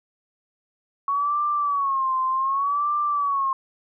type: tone with vibrato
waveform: sine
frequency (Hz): 1110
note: C#6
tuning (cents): +2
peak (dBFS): -20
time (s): 1.08-3.53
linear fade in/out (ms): 2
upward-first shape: sine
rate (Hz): 0.66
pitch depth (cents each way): 110
effects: none